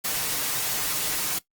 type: noise with comb filter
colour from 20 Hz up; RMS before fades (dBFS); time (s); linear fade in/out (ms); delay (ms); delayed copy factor
white; -27; 0.04-1.39; 10; 6.6; +0.5
effects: noise-tail reverb RT60 0.1 s tail -17 dB re dry + Opus 48 kbps